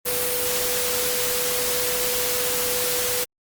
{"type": "tone in noise", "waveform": "sine", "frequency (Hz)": 493.9, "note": "B4", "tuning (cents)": 0, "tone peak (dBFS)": -28, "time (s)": [0.05, 3.25], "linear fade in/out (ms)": 20, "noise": "white", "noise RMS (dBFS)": -24, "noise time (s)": [0.05, 3.25], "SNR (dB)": -7, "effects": ["Opus 32 kbps"]}